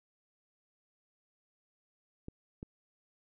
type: clicks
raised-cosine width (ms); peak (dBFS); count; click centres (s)
3; -29; 2; 2.284 / 2.629
effects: none